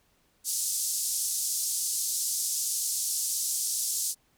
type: band-pass noise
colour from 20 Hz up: white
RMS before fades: -30 dBFS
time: 0.44-4.15 s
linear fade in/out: 50 ms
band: 5200 to 11000 Hz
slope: 24 dB/octave
effects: pink hiss -68 dBFS RMS until 4.37 s